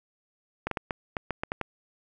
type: clicks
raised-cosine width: 0.5 ms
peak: -14 dBFS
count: 9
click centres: 0.67 / 0.713 / 0.772 / 0.908 / 1.168 / 1.307 / 1.435 / 1.519 / 1.613 s
effects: none